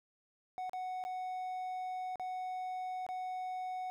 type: tone with dropouts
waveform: triangle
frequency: 740 Hz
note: F#5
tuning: in tune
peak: -35 dBFS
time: 0.58-3.9 s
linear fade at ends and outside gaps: 0 ms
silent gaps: 0.695-0.733 / 1.039-1.05 / 2.157-2.197 / 3.065-3.089 s
effects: none